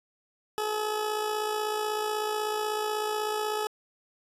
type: tone with amplitude modulation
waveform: 20% pulse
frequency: 426.4 Hz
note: G#4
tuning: 46 cents sharp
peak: -21 dBFS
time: 0.58-3.67 s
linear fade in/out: 0 ms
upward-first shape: sine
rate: 56.2 Hz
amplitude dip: 45%
effects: resampled to 32000 Hz